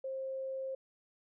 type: tone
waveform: sine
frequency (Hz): 531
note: C5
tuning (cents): +25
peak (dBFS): -36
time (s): 0.04-0.75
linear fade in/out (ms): 5
effects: none